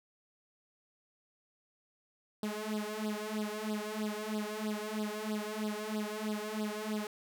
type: tone with flanger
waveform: sawtooth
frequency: 213.1 Hz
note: G#3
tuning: 45 cents sharp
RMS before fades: -37 dBFS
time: 2.43-7.07 s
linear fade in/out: 2 ms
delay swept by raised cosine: 0.22 to 2.92 ms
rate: 3.1 Hz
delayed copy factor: +0.95
effects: none